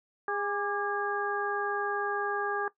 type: harmonic tone with a mistuned harmonic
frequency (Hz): 408.5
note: G#4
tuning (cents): -29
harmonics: 1 / 2 / 3 / 4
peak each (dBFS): -34 / -34 / -34 / -34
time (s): 0.28-2.68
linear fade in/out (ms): 2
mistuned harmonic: 3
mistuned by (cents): -56
effects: noise-tail reverb RT60 0.1 s tail -17 dB re dry